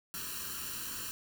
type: noise with comb filter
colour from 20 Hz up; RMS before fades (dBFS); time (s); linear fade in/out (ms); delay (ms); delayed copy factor
white; -40; 0.14-1.11; 0; 0.7; +0.85
effects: none